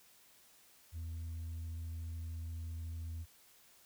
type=tone with vibrato; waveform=sine; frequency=82.41 Hz; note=E2; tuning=in tune; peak=-37 dBFS; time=0.92-3.26 s; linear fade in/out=50 ms; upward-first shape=sine; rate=14 Hz; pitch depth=9 cents each way; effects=tanh soft clip ceiling -39 dBFS + white hiss -64 dBFS RMS until 3.85 s

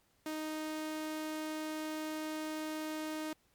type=tone; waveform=sawtooth; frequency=310.7 Hz; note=D#4; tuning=2 cents flat; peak=-33 dBFS; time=0.26-3.33 s; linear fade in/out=2 ms; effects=pink hiss -72 dBFS RMS until 3.54 s + MP3 96 kbps

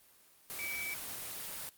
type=tone in noise; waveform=sine; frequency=2294 Hz; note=D7; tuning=41 cents flat; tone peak=-37 dBFS; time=0.59-0.94 s; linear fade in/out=0 ms; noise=white; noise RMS=-42 dBFS; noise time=0.5-1.69 s; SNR=+2 dB; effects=white hiss -63 dBFS RMS until 1.77 s + Opus 24 kbps

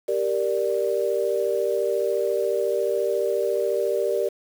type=chord; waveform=sine; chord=G minor; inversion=none; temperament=equal; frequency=392 / 466.2 / 587.3 Hz; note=G4 / Bb4 / D5; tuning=0 / 0 / 0 cents; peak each=-25 dBFS; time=0.08-4.29 s; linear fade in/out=10 ms; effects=7-bit

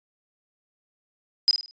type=tone with echo; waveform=sine; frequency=5000 Hz; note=D#8; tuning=8 cents sharp; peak=-11 dBFS; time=1.48-1.51 s; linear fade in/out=0 ms; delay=50 ms; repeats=4; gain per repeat=-9 dB; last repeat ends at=1.71 s; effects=tanh soft clip ceiling -13 dBFS + resampled to 16000 Hz

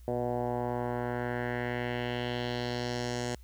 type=tone with low-pass filter sweep; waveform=10% pulse; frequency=121.9 Hz; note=B2; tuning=22 cents flat; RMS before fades=-33 dBFS; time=0.08-3.35 s; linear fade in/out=0 ms; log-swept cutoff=620 to 7200 Hz; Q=2.2; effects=added 60 Hz sine -48 dBFS peak until 3.43 s + white hiss -66 dBFS RMS until 3.43 s

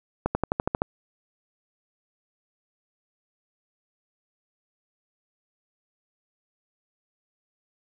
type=accelerating click train; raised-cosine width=1 ms; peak=-9 dBFS; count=8; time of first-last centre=0.26-0.819 s; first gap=90 ms; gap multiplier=0.96; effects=none

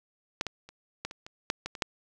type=clicks; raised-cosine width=0.2 ms; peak=-11 / -16 / -30 / -16 / -25 / -26 / -9 / -17 / -23 / -9 dBFS; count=10; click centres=0.411 / 0.467 / 0.69 / 1.05 / 1.111 / 1.265 / 1.501 / 1.66 / 1.752 / 1.822 s; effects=none

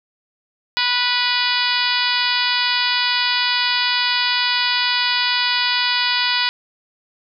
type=harmonic tone; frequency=491.1 Hz; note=B4; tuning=10 cents flat; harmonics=2 / 3 / 4 / 5 / 6 / 7 / 8 / 9 / 10; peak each=-25 / -25 / -25 / -25 / -25 / -25 / -25 / -25 / -25 dBFS; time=0.77-6.49 s; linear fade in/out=0 ms; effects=none

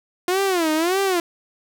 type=tone with vibrato; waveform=sawtooth; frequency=349.2 Hz; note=F4; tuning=in tune; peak=-14 dBFS; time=0.28-1.2 s; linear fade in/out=2 ms; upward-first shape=sine; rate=1.7 Hz; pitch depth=210 cents each way; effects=none

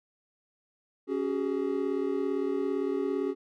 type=chord; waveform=triangle; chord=C# suspended fourth; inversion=none; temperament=equal with one note detuned; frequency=277.2 / 377.6 / 415.3 Hz; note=C#4 / F#4 / G#4; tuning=0 / +35 / 0 cents; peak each=-30 / -29 / -30 dBFS; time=1.07-3.35 s; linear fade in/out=50 ms; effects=none

